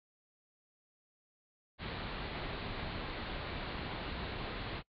pink low-pass noise, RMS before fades -41 dBFS, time 1.78-4.83 s, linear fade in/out 50 ms, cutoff 4400 Hz, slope 96 dB/octave, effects noise-tail reverb RT60 0.1 s tail -23 dB re dry

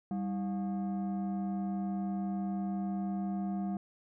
sine tone with frequency modulation, 196 Hz, G3, in tune, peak -30 dBFS, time 0.11-3.77 s, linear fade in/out 2 ms, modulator 518 Hz, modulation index 0.57, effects tanh soft clip ceiling -29 dBFS

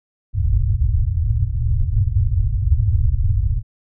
white low-pass noise, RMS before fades -17 dBFS, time 0.33-3.63 s, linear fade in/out 50 ms, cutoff 120 Hz, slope 96 dB/octave, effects none

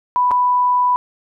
sine tone with dropouts, 990 Hz, B5, 4 cents sharp, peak -12 dBFS, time 0.16-0.96 s, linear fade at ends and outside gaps 0 ms, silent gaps 0.309-0.315 s, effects none

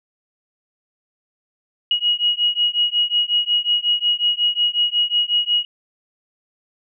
sine beating tone pair, 2895 / 2900.5 Hz, F#7 / F#7, -38 / -35 cents, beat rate 5.5 Hz, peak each -19 dBFS, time 1.91-5.65 s, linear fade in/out 2 ms, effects none

